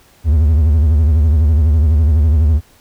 triangle tone with vibrato, 77 Hz, D#2, 17 cents flat, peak -6 dBFS, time 0.24-2.61 s, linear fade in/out 50 ms, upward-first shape sine, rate 12 Hz, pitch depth 140 cents each way, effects pink hiss -49 dBFS RMS until 2.8 s

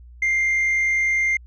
sine tone with frequency modulation, 2100 Hz, C7, 6 cents sharp, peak -15 dBFS, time 0.22-1.37 s, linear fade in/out 5 ms, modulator 49.9 Hz, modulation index 0.4, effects tanh soft clip ceiling -16 dBFS + added 60 Hz sine -41 dBFS peak until 1.46 s

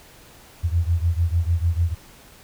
sine beating tone pair, 82.41 / 89.11 Hz, E2 / F2, 0 / +35 cents, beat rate 6.7 Hz, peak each -20 / -22 dBFS, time 0.63-1.95 s, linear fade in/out 20 ms, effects pink hiss -48 dBFS RMS until 2.43 s

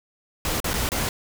pink noise with dropouts, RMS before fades -25 dBFS, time 0.45-1.09 s, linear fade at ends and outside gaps 1 ms, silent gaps 0.602-0.643 / 0.733-0.739 / 0.89-0.918 s, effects none

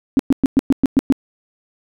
sine tone bursts, 268.9 Hz, C4, 47 cents sharp, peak -8 dBFS, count 8, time 0.17-1.124 s, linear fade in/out 0 ms, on 23 ms, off 110 ms, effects none

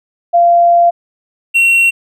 sine / triangle tone pair in turn, 690 / 2731 Hz, F5 / F7, -21 / -39 cents, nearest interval 2 octaves, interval 2382 cents, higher second, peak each -5 dBFS, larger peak neither, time 0.33-0.91 / 1.54-1.91 s, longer first, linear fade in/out 20 ms, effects none

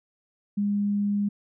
sine tone, 203.8 Hz, G#3, 32 cents flat, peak -22 dBFS, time 0.57-1.29 s, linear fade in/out 10 ms, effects none

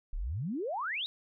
sine exponential sweep, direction up, 30 to 3951 Hz, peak -32 dBFS, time 0.13-1.06 s, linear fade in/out 0 ms, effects none

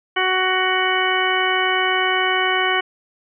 harmonic tone, 372.4 Hz, F#4, 11 cents sharp, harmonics 1 / 2 / 3 / 4 / 5 / 6 / 8, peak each -24 / -24 / -24 / -24 / -24 / -24 / -24 dBFS, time 0.16-2.81 s, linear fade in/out 10 ms, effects none

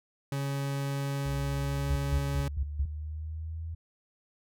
40% pulse tone with pitch glide, 139.1 to 140.15 Hz, C#3 to C#3, +6 to +19 cents, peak -29 dBFS, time 0.32-2.48 s, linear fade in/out 2 ms, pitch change +13 cents, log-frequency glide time 0.68-2.19 s
sine linear sweep, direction up, 61.74 to 82.41 Hz, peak -34 dBFS, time 1.25-3.75 s, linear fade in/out 10 ms
sine tone bursts, 69.3 Hz, C#2, in tune, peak -26 dBFS, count 5, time 1.9-2.855 s, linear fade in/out 5 ms, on 63 ms, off 160 ms
effects none

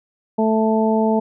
harmonic tone, 220 Hz, A3, in tune, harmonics 1 / 2 / 3 / 4, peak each -17 / -20 / -22 / -23 dBFS, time 0.38-1.2 s, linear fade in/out 10 ms, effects none

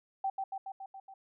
sine tone with echo, 776 Hz, G5, 18 cents flat, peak -29 dBFS, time 0.24-0.3 s, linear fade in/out 5 ms, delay 140 ms, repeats 6, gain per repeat -3 dB, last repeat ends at 1.14 s, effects none

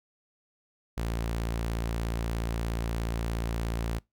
sawtooth tone, 56.9 Hz, A#1, 41 cents flat, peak -25 dBFS, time 0.97-3.99 s, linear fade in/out 10 ms, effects noise-tail reverb RT60 0.2 s tail -24 dB re dry

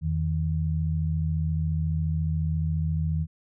sine tone pair together, 83.7 / 158 Hz, E2 / D#3, +27 / +27 cents, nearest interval major seventh, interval 1100 cents, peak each -26 dBFS, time 0.01-3.27 s, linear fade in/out 50 ms, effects none

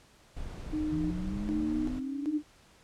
brown noise, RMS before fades -39 dBFS, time 0.36-2 s, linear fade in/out 10 ms
sine tone with tremolo, 307 Hz, D#4, 23 cents flat, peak -29 dBFS, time 0.72-2.39 s, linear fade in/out 20 ms, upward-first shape square, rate 1.3 Hz, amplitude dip 75%
sine linear sweep, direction up, 152.9 to 303.5 Hz, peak -33 dBFS, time 0.89-2.43 s, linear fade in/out 50 ms
effects pink hiss -60 dBFS RMS until 2.83 s + low-pass 9000 Hz 12 dB/octave

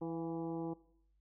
harmonic tone with a mistuned harmonic, 165 Hz, E3, 2 cents sharp, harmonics 1 / 2 / 3 / 4 / 5 / 6 / 7, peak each -44 / -39 / -45 / -54 / -49 / -55 / -62 dBFS, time 0.01-0.74 s, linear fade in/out 10 ms, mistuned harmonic 4, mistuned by +62 cents, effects noise-tail reverb RT60 0.7 s tail -20 dB re dry + added 50 Hz sine -70 dBFS peak until 1.2 s

